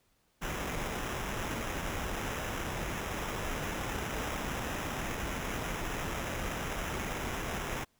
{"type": "noise with sample-and-hold", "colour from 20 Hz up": "pink", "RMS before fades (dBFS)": -36, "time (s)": [0.41, 7.85], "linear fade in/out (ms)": 20, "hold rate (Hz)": 4410, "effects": ["pink hiss -72 dBFS RMS until 7.99 s"]}